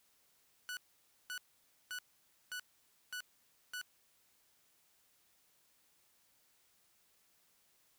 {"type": "tone bursts", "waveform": "sawtooth", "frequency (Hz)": 1480, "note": "F#6", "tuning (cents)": 0, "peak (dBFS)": -37, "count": 6, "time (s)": [0.69, 3.814], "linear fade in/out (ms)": 0, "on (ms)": 79, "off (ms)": 530, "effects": ["white hiss -72 dBFS RMS until 7.98 s"]}